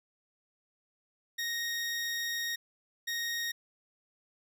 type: tone bursts at uneven times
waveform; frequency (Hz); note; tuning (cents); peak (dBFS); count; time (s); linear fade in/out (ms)
20% pulse; 1867; A#6; +2; -27; 2; 1.38-2.56 / 3.07-3.52; 10
effects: none